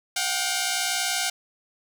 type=tone pair together; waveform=5% pulse; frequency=715.4 / 776 Hz; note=F5 / G5; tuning=+41 / -18 cents; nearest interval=minor second; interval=141 cents; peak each=-15 dBFS; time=0.16-1.3 s; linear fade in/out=5 ms; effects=none